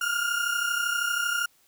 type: tone pair together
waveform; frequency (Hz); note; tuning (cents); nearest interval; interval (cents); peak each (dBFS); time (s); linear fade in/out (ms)
35% pulse; 1396.9 / 1429.6; F6 / F6; 0 / +40; unison; 40; -26; 0.01-1.46; 5
effects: white hiss -63 dBFS RMS until 1.67 s